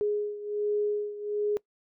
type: beating tone pair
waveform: sine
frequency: 415.8 / 417.1 Hz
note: G#4 / G#4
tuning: +2 / +7 cents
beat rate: 1.3 Hz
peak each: -28 / -32 dBFS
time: 0.01-1.57 s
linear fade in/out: 0 ms
effects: noise-tail reverb RT60 0.1 s tail -22 dB re dry